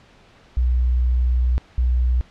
sine tone pair in turn, 61.74 / 61.74 Hz, B1 / B1, 0 / 0 cents, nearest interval unison, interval 0 cents, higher neither, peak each -15 dBFS, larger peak neither, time 0.57-1.58 / 1.78-2.21 s, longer first, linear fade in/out 0 ms, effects pink hiss -51 dBFS RMS until 2.3 s + low-pass 4000 Hz 12 dB/octave

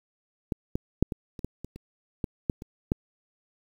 clicks, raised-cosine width 3 ms, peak -14 / -14 / -6 / -18 / -27 / -17 / -24 / -29 / -15 / -11 / -26 / -10 dBFS, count 12, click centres 0.522 / 0.755 / 1.026 / 1.122 / 1.392 / 1.446 / 1.646 / 1.76 / 2.242 / 2.498 / 2.621 / 2.919 s, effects 8-bit

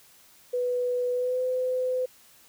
sine tone with pitch glide, 493.9 to 508.1 Hz, B4 to B4, 0 to +49 cents, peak -24 dBFS, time 0.53-2.06 s, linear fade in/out 10 ms, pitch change +49 cents, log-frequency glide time 1.13-1.41 s, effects white hiss -56 dBFS RMS until 2.48 s

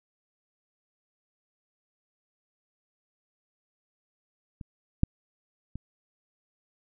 clicks, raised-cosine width 5 ms, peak -27 / -8 / -24 dBFS, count 3, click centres 4.612 / 5.034 / 5.756 s, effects none

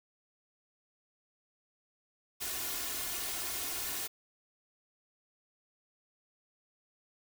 white noise with comb filter, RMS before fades -37 dBFS, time 2.4-4.08 s, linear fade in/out 20 ms, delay 2.8 ms, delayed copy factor +0.6, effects none

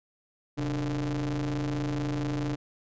45% pulse ring-modulated tone, 80.7 Hz, E2, 36 cents flat, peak -25 dBFS, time 0.57-2.56 s, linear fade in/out 20 ms, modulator 214 Hz, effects resampled to 16000 Hz

